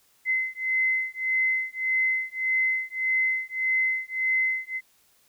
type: beating tone pair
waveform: sine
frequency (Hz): 2052 / 2053.7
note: C7 / C7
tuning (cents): -34 / -33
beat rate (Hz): 1.7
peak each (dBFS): -26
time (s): 0.25-4.81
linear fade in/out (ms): 50
effects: white hiss -63 dBFS RMS until 5.28 s